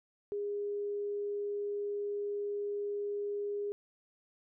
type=tone; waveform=sine; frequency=409 Hz; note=G#4; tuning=26 cents flat; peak=-33 dBFS; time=0.32-3.72 s; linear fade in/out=0 ms; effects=none